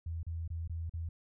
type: tone with dropouts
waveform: sine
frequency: 82.7 Hz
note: E2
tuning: 6 cents sharp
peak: -35 dBFS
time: 0.06-1.09 s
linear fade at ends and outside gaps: 5 ms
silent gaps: 0.231-0.266 / 0.478-0.502 / 0.677-0.696 / 0.896-0.937 s
effects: none